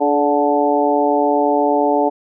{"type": "harmonic tone with a mistuned harmonic", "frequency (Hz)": 145.7, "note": "D3", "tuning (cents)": -13, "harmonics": [2, 3, 4, 5, 6], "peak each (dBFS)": [-19, -19, -19, -19, -19], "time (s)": [0, 2.1], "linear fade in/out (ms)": 20, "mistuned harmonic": 3, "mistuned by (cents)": -33, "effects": []}